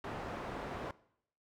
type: low-pass noise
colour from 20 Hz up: white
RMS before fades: -42 dBFS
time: 0.04-0.91 s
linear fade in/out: 2 ms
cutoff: 1000 Hz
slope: 12 dB/octave
effects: noise-tail reverb RT60 0.7 s tail -20 dB re dry